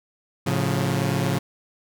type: chord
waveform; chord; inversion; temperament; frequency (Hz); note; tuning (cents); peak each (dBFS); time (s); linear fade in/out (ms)
sawtooth; A augmented; none; equal with one note detuned; 110 / 138.59 / 178.08; A2 / C#3 / E#3; 0 / 0 / +34; -23 / -20 / -22; 0.46-1.39; 10
effects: none